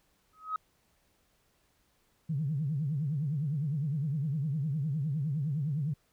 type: tone with exponential growth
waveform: sine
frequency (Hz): 1269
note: D#6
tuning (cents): +34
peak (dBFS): -26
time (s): 0.33-0.56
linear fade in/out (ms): 2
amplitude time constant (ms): 50
type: tone with vibrato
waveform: sine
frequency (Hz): 146.83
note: D3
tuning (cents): 0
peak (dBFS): -28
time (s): 2.29-5.94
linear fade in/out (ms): 10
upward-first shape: triangle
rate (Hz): 9.8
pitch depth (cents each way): 230
effects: tanh soft clip ceiling -22 dBFS + pink hiss -71 dBFS RMS until 6.12 s